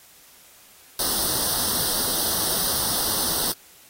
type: noise with comb filter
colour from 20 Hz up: white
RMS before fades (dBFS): -24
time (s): 0.99-3.52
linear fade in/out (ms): 2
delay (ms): 0.21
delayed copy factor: +0.9
effects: white hiss -51 dBFS RMS until 3.89 s + AAC 48 kbps

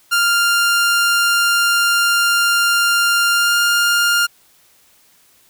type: tone with pitch glide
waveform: sawtooth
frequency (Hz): 1396.9 to 1405.8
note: F6 to F6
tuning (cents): 0 to +11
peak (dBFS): -9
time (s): 0.11-4.27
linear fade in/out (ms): 20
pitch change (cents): +11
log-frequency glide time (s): 3.33-3.56
effects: white hiss -53 dBFS RMS until 5.49 s

